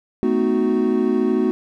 triangle chord, B dominant seventh, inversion third, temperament equal with one note detuned, 220 / 253.3 / 311.1 / 370 Hz, A3 / B3 / D#4 / F#4, 0 / +44 / 0 / 0 cents, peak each -20 / -19 / -22 / -18 dBFS, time 0.23-1.51 s, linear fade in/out 0 ms, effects none

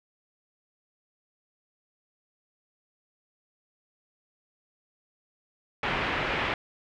white low-pass noise, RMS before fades -29 dBFS, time 5.83-6.54 s, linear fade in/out 2 ms, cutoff 2600 Hz, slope 24 dB/octave, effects none

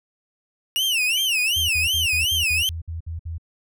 40% pulse tone with vibrato, 2797 Hz, F7, 2 cents sharp, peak -18 dBFS, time 0.76-2.69 s, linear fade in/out 0 ms, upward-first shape sine, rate 2.7 Hz, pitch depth 220 cents each way
triangle tone with exponential decay, 2349 Hz, D7, in tune, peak -27 dBFS, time 1.17-1.26 s, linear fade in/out 5 ms, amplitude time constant 19 ms
sine tone bursts, 82.41 Hz, E2, in tune, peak -27 dBFS, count 10, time 1.56-3.382 s, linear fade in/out 10 ms, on 130 ms, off 58 ms
effects none

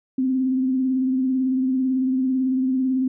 sine tone with vibrato, 260 Hz, C4, 11 cents flat, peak -18 dBFS, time 0.18-3.08 s, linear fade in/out 5 ms, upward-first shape triangle, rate 18 Hz, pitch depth 44 cents each way, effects none

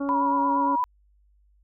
harmonic tone, 280 Hz, C#4, 18 cents sharp, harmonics 1 / 2 / 3 / 4 / 5, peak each -26 / -33 / -41 / -39 / -43 dBFS, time 0-0.76 s, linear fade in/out 10 ms
sine tone with vibrato, 975 Hz, B5, 23 cents flat, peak -21 dBFS, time 0.09-0.84 s, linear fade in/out 0 ms, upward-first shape sine, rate 8.6 Hz, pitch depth 45 cents each way
effects added 50 Hz sine -58 dBFS peak until 1.63 s

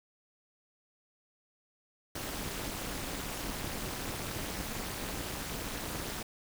pink noise with amplitude modulation, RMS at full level -34 dBFS, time 2.15-6.23 s, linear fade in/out 5 ms, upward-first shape sine, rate 237 Hz, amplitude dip 100%, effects none

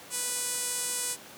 sawtooth tone with band-pass filter, 493 Hz, B4, 3 cents flat, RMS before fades -32 dBFS, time 0.1-1.17 s, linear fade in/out 50 ms, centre 9000 Hz, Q 2.4, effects pink hiss -47 dBFS RMS until 1.37 s + high-pass 200 Hz 12 dB/octave

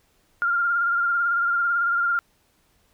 sine tone with vibrato, 1396.9 Hz, F6, in tune, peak -19 dBFS, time 0.42-2.19 s, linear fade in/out 0 ms, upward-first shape sine, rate 18 Hz, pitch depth 32 cents each way, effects pink hiss -64 dBFS RMS until 2.93 s

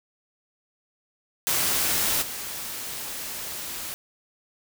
white noise with level steps, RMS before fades -24 / -34 dBFS, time 1.47-3.94 s, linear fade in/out 0 ms, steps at 2.21 s, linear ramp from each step 20 ms, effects none

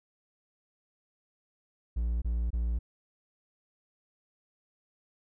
triangle tone bursts, 58 Hz, A#1, 8 cents flat, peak -25 dBFS, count 3, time 1.96-2.79 s, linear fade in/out 10 ms, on 260 ms, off 25 ms, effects none

